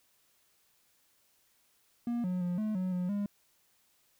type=tone with pitch steps; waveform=triangle; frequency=237.8 / 181.6 / 177.1 / 215 / 184.7 / 179.8 / 203.5 Hz; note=A#3 / F#3 / F3 / A3 / F#3 / F#3 / G#3; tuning=+35 / -32 / +24 / -40 / -3 / -49 / -35 cents; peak=-28 dBFS; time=2.07-3.26 s; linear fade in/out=2 ms; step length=170 ms; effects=white hiss -70 dBFS RMS until 4.19 s